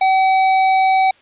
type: tone with hard clipping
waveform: sine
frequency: 762 Hz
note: G5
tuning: 49 cents flat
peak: -13 dBFS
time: 0.01-1.11 s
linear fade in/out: 5 ms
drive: 14 dB
effects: white hiss -51 dBFS RMS until 1.21 s + resampled to 8000 Hz